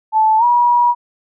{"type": "tone with pitch glide", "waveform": "sine", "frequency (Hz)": [873, 963.1], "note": ["A5", "B5"], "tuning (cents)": [-14, -44], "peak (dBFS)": -9, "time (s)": [0.12, 0.95], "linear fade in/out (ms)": 50, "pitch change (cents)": 170, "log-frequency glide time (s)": [0.38, 0.44], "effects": []}